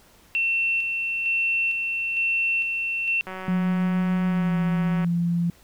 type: tone with tremolo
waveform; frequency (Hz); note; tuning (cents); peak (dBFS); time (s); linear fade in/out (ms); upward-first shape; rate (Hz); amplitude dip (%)
sine; 2700; E7; +41; -20; 0.35-3.21; 0; square; 1.1; 35
type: click train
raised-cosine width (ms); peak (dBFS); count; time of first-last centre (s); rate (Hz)
0.5; -20; 333; 3.27-5.045; 187
type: tone with pitch glide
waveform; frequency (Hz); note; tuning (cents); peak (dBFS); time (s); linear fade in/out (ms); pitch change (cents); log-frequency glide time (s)
sine; 180.1 to 171.57; F#3 to F3; -46 to -30; -20; 3.48-5.5; 2; -84; 4.26-4.56
effects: pink hiss -55 dBFS RMS until 5.63 s